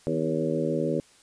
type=harmonic tone with a mistuned harmonic; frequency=79.3 Hz; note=D#2; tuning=33 cents sharp; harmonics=2 / 3 / 4 / 5 / 6 / 7; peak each=-31 / -31 / -31 / -31 / -31 / -31 dBFS; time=0.07-1 s; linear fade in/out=0 ms; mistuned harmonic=3; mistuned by=+49 cents; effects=white hiss -57 dBFS RMS until 1.22 s + resampled to 22050 Hz